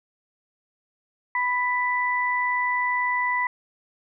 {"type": "tone pair together", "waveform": "sine", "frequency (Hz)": [991, 1982], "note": ["B5", "B6"], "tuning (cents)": [6, 6], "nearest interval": "octave", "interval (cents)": 1200, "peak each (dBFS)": -24, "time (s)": [1.35, 3.47], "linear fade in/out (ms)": 2, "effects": []}